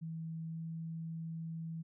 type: tone with pitch glide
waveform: sine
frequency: 162.4 to 163.34 Hz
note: E3 to E3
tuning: -26 to -16 cents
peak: -39 dBFS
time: 0.01-1.83 s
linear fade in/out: 20 ms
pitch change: +10 cents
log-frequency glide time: 0.5-0.58 s
effects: none